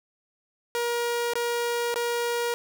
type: tone with dropouts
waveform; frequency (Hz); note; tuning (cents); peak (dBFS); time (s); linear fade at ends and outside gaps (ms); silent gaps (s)
sawtooth; 475; A#4; +33; -21; 0.75-2.54; 0; 1.335-1.355 / 1.942-1.959
effects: none